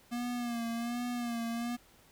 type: tone with vibrato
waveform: square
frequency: 237.4 Hz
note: A#3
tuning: 32 cents sharp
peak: -34 dBFS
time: 0.11-1.77 s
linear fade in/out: 20 ms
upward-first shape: sine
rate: 1.3 Hz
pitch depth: 49 cents each way
effects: pink hiss -62 dBFS RMS until 2.11 s